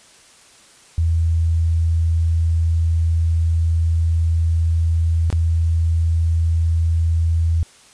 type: tone with dropouts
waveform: sine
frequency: 82.41 Hz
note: E2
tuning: in tune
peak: -14 dBFS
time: 0.98-7.63 s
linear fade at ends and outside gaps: 0 ms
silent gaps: 5.302-5.327 s
effects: white hiss -48 dBFS RMS until 7.93 s + resampled to 22050 Hz